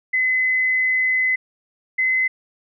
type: tone pair in turn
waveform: sine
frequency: 2030 / 2043 Hz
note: B6 / C7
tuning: +47 / -42 cents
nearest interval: unison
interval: 11 cents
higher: second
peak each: -16 dBFS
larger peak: neither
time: 0.13-1.36 / 1.98-2.28 s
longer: first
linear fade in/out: 10 ms
effects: none